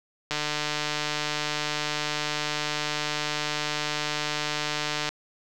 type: click train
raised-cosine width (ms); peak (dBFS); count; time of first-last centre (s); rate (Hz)
0.2; -10; 718; 0.31-5.09; 150
effects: none

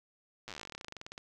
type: slowing click train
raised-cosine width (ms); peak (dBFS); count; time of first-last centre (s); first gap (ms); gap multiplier
0.2; -26; 28; 0.48-1.179; 8; 1.08
effects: none

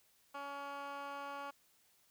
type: tone with band-pass filter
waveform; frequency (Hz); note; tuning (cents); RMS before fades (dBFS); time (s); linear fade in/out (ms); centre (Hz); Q
15% pulse; 281.7; C#4; +28; -45; 0.34-1.51; 10; 1300; 1.3
effects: white hiss -71 dBFS RMS until 2.1 s

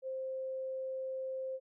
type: tone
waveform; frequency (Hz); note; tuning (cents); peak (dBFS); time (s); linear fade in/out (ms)
sine; 525; C5; +6; -36; 0.02-1.6; 50
effects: none

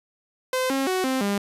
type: tone with pitch steps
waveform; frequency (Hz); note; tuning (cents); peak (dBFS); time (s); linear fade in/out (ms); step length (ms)
sawtooth; 514 / 269.9 / 372.1 / 261.8 / 201.3; C5 / C#4 / F#4 / C4 / G3; -31 / -46 / +10 / +1 / +46; -18; 0.53-1.38; 2; 170
effects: resampled to 32000 Hz

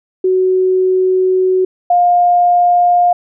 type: tone pair in turn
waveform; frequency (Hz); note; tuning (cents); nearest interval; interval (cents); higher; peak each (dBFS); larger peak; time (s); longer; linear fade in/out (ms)
sine; 372.4 / 707.1; F#4 / F5; +11 / +21; major seventh; 1110; second; -9 / -7; second; 0.24-1.65 / 1.9-3.13; first; 5
effects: none

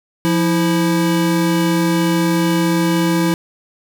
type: tone pair together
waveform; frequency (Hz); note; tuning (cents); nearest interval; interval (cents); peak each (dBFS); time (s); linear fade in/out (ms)
square; 173.3 / 327.1; F3 / E4; -13 / -13; major seventh; 1100; -17; 0.25-3.34; 0
effects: none

